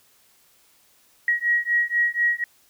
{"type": "beating tone pair", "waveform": "sine", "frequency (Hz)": [1900, 1904.1], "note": ["A#6", "A#6"], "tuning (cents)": [33, 36], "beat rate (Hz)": 4.1, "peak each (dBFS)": [-22, -22], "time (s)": [1.28, 2.44], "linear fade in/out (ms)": 2, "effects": ["white hiss -59 dBFS RMS until 2.69 s"]}